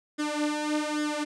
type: tone with flanger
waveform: sawtooth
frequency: 300 Hz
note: D4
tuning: 37 cents sharp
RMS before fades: -29 dBFS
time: 0.18-1.25 s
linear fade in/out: 20 ms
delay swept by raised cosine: 0.58 to 4.58 ms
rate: 1.2 Hz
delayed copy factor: +0.8
effects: resampled to 22050 Hz